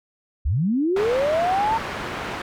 sine linear sweep, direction up, 53.6 to 920 Hz, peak -18 dBFS, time 0.45-1.78 s, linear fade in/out 10 ms
white low-pass noise, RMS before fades -30 dBFS, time 0.96-2.42 s, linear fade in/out 5 ms, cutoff 1600 Hz, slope 12 dB/octave
effects none

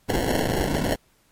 white noise with sample-and-hold, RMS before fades -23 dBFS, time 0.08-0.96 s, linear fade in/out 20 ms, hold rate 1225 Hz, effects pink hiss -62 dBFS RMS until 1.31 s + MP3 64 kbps

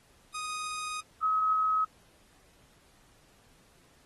sawtooth / sine tone pair in turn, 1244.5 / 1276.5 Hz, D#6 / D#6, 0 / +44 cents, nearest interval unison, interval 44 cents, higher second, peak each -31 / -24 dBFS, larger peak second, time 0.34-1.01 / 1.22-1.85 s, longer first, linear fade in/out 10 ms, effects pink hiss -63 dBFS RMS until 4.05 s + AAC 32 kbps

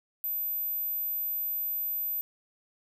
sine tone, 13700 Hz, A9, 47 cents flat, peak -29 dBFS, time 0.24-2.21 s, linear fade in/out 0 ms, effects none

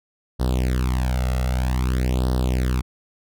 sawtooth tone with flanger, 63.1 Hz, B1, 38 cents sharp, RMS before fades -21 dBFS, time 0.39-2.82 s, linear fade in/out 20 ms, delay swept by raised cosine 0.21 to 1.51 ms, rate 0.52 Hz, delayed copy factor +1, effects none

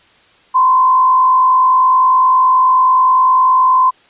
sine tone with frequency modulation, 1029 Hz, C6, 29 cents flat, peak -7 dBFS, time 0.54-3.91 s, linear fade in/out 20 ms, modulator 49.6 Hz, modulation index 0.53, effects white hiss -49 dBFS RMS until 4.09 s + resampled to 8000 Hz

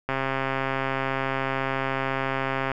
click train, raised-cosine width 0.5 ms, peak -11 dBFS, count 353, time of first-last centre 0.09-2.717 s, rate 134 Hz, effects none

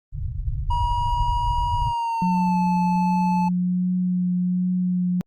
pink low-pass noise, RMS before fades -25 dBFS, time 0.12-1.94 s, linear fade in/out 50 ms, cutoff 140 Hz, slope 96 dB/octave
triangle tone with pitch glide, 959 to 869.3 Hz, A#5 to A5, +49 to -21 cents, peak -20 dBFS, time 0.7-3.49 s, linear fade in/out 10 ms, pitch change -170 cents, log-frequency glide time 1.78-2.57 s
sine tone with vibrato, 180.7 Hz, F#3, 41 cents flat, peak -19 dBFS, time 2.22-5.21 s, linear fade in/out 0 ms, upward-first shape triangle, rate 1.3 Hz, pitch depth 14 cents each way
effects Opus 32 kbps

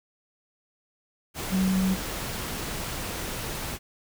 sine tone in noise, 188.4 Hz, F#3, 32 cents sharp, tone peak -21 dBFS, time 1.5-1.97 s, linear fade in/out 50 ms, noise pink, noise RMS -33 dBFS, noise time 1.34-3.79 s, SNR +9 dB, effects none

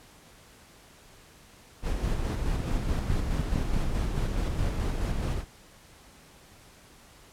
brown noise with tremolo, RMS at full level -27 dBFS, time 1.82-5.45 s, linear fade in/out 50 ms, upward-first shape square, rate 4.7 Hz, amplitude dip 30%
clicks, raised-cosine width 5 ms, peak -18 dBFS, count 6, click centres 2.603 / 3.101 / 3.397 / 3.559 / 3.766 / 4.179 s
effects pink hiss -54 dBFS RMS until 7.32 s + low-pass 12000 Hz 12 dB/octave

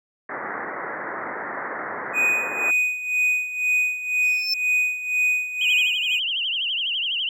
white low-pass noise, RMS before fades -30 dBFS, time 0.29-2.71 s, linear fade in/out 5 ms, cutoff 2000 Hz, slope 96 dB/octave
triangle tone with tremolo, 2489 Hz, D#7, in tune, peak -15 dBFS, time 2.13-6.2 s, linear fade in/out 50 ms, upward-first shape sine, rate 2 Hz, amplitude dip 75%
triangle tone with exponential growth, 5300 Hz, E8, 9 cents sharp, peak -16 dBFS, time 4.22-4.54 s, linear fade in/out 5 ms, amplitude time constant 68 ms
sine tone with vibrato, 2971 Hz, F#7, 6 cents sharp, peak -22 dBFS, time 5.61-7.29 s, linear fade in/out 2 ms, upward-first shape triangle, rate 12 Hz, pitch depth 180 cents each way
effects high-pass 300 Hz 12 dB/octave

